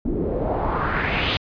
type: noise with low-pass filter sweep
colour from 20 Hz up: pink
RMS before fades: -23 dBFS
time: 0.05-1.37 s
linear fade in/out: 2 ms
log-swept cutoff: 280 to 3700 Hz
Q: 3
effects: resampled to 11025 Hz